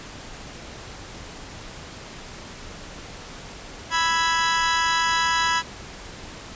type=chord; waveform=sawtooth; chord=E major; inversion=second; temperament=equal; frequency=987.8 / 1318.5 / 1661.2 Hz; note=B5 / E6 / G#6; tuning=0 / 0 / 0 cents; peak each=-18 / -23 / -21 dBFS; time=3.9-5.63 s; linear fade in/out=50 ms; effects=pink hiss -39 dBFS RMS until 6.55 s + resampled to 16000 Hz